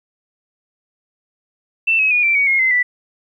sine tone with pitch steps, 2672 / 2559 / 2450 / 2346 / 2247 / 2152 / 2060 / 1973 Hz, E7 / D#7 / D#7 / D7 / C#7 / C7 / C7 / B6, +23 / +48 / -27 / -2 / +23 / +48 / -28 / -2 cents, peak -12 dBFS, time 1.87-2.83 s, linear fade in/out 10 ms, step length 120 ms, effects 9-bit

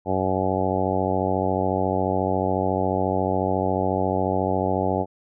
harmonic tone, 94.1 Hz, F#2, 30 cents sharp, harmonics 1 / 2 / 3 / 4 / 5 / 6 / 7 / 8 / 9, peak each -29 / -29 / -29 / -29 / -29 / -29 / -29 / -29 / -29 dBFS, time 0.05-5.06 s, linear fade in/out 50 ms, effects none

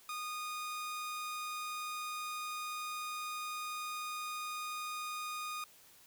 sawtooth tone, 1231 Hz, D#6, 19 cents flat, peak -35 dBFS, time 0.09-5.64 s, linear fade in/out 2 ms, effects white hiss -61 dBFS RMS until 6.06 s

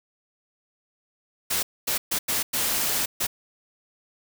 white noise bursts at uneven times, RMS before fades -25 dBFS, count 6, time 1.5-1.63 / 1.87-1.98 / 2.11-2.19 / 2.28-2.43 / 2.53-3.06 / 3.2-3.27 s, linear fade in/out 10 ms, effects none

